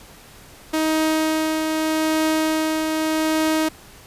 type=tone with tremolo; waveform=sawtooth; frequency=314.7 Hz; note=D#4; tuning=20 cents sharp; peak=-13 dBFS; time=0.73-3.69 s; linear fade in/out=10 ms; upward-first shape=triangle; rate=0.82 Hz; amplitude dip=35%; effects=pink hiss -45 dBFS RMS until 4.06 s + resampled to 32000 Hz